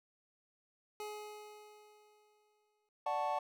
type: tone with exponential decay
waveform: 25% pulse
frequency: 421.2 Hz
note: G#4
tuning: 24 cents sharp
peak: -37 dBFS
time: 1-2.89 s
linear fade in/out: 1 ms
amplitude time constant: 410 ms
type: chord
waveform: triangle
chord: D major seventh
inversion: none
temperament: equal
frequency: 587.3 / 740 / 880 / 1108.7 Hz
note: D5 / F#5 / A5 / C#6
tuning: 0 / 0 / 0 / 0 cents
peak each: -38 / -36 / -35 / -40 dBFS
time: 3.06-3.39 s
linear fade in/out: 5 ms
effects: none